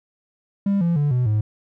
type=tone with pitch steps; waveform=triangle; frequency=199.2 / 170.43 / 145.82 / 124.77 / 106.75 Hz; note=G3 / F3 / D3 / B2 / G#2; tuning=+28 / -42 / -12 / +18 / +48 cents; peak=-14 dBFS; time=0.66-1.41 s; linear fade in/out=5 ms; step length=150 ms; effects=tanh soft clip ceiling -10 dBFS